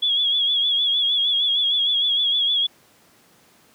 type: tone with vibrato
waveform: sine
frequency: 3358 Hz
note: G#7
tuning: 18 cents sharp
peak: -17 dBFS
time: 0.02-2.67 s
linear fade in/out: 10 ms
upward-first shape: sine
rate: 6.5 Hz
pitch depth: 56 cents each way
effects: pink hiss -55 dBFS RMS until 3.74 s + high-pass 150 Hz 12 dB/octave